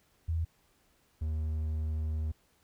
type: tone pair in turn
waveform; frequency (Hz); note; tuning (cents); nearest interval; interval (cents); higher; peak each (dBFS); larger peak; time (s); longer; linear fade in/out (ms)
sine / triangle; 81.9 / 77.89; E2 / D#2; -11 / +2; minor second; 87; first; -28; neither; 0.28-0.45 / 1.21-2.32; second; 10
effects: pink hiss -69 dBFS RMS until 2.63 s